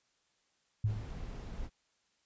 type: tone with exponential decay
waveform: sine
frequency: 106.3 Hz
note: G#2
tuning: 41 cents sharp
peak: -25 dBFS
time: 0.84-1.22 s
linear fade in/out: 5 ms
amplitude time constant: 81 ms
type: noise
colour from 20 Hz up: brown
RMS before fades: -42 dBFS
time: 0.85-1.7 s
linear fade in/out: 50 ms
effects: white hiss -75 dBFS RMS until 2.25 s + resampled to 16000 Hz